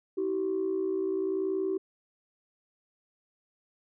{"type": "tone pair together", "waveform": "sine", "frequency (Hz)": [321.3, 382.1], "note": ["E4", "G4"], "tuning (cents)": [-44, -44], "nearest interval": "minor third", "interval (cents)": 300, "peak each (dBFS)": [-32, -27], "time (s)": [0.17, 1.78], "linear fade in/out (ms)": 10, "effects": ["tanh soft clip ceiling -22 dBFS"]}